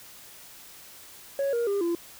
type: tone with pitch steps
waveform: sine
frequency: 554.4 / 471.6 / 401.2 / 341.3 Hz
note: C#5 / A#4 / G4 / F4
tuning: 0 / +20 / +40 / -40 cents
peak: -21 dBFS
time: 1.39-1.95 s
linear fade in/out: 2 ms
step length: 140 ms
effects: tanh soft clip ceiling -23 dBFS + white hiss -48 dBFS RMS until 2.19 s